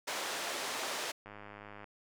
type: band-pass noise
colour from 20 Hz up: pink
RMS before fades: -38 dBFS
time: 0.07-1.12 s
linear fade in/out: 10 ms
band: 510 to 8200 Hz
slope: 12 dB/octave
type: click train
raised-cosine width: 0.5 ms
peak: -33 dBFS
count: 61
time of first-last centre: 1.26-1.843 s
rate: 103 Hz
effects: none